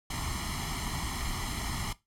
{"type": "noise with comb filter", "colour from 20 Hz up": "pink", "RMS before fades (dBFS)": -34, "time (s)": [0.1, 1.93], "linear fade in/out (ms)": 5, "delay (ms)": 0.96, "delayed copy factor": 0.85, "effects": ["noise-tail reverb RT60 0.2 s tail -18 dB re dry", "low-pass 11000 Hz 12 dB/octave"]}